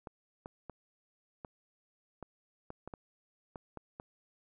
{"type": "clicks", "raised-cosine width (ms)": 1, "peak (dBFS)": -29, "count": 11, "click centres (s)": [0.072, 0.459, 0.697, 1.448, 2.227, 2.704, 2.876, 2.938, 3.558, 3.773, 3.999], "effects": []}